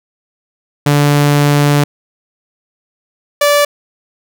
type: tone pair in turn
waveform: sawtooth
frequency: 145.2 / 580.8 Hz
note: D3 / D5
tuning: -19 / -19 cents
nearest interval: 2 octaves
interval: 2400 cents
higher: second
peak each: -4 dBFS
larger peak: neither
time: 0.86-1.84 / 3.41-3.65 s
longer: first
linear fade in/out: 5 ms
effects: none